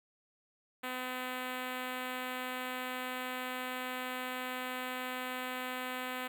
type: tone with notch filter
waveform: 5% pulse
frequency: 253.8 Hz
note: B3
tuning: 47 cents sharp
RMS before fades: -39 dBFS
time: 0.83-6.28 s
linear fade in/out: 10 ms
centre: 6100 Hz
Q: 0.87
effects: none